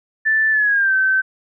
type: tone with pitch glide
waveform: sine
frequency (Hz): 1760 to 1541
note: A6 to G6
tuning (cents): 0 to -30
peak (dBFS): -13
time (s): 0.25-1.22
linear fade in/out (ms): 20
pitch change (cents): -230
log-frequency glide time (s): 0.51-0.94
effects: none